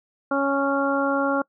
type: harmonic tone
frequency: 277.2 Hz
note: C#4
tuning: in tune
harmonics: 1 / 2 / 3 / 4 / 5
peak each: -24 / -24 / -29 / -29 / -26 dBFS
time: 0.31-1.42 s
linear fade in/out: 5 ms
effects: noise-tail reverb RT60 0.1 s tail -24 dB re dry